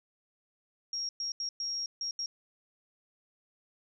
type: tone bursts at uneven times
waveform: sine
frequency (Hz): 5588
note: F8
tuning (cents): 0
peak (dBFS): -32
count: 6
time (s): 0.93-1.09 / 1.2-1.32 / 1.4-1.49 / 1.6-1.86 / 2.01-2.11 / 2.19-2.26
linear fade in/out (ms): 2
effects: none